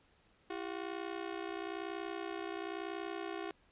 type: ring-modulated tone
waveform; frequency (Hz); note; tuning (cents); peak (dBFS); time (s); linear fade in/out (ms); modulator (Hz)
sawtooth; 364.9; F#4; -24; -32; 0.5-3.51; 2; 30.5
effects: pink hiss -69 dBFS RMS until 3.71 s + resampled to 8000 Hz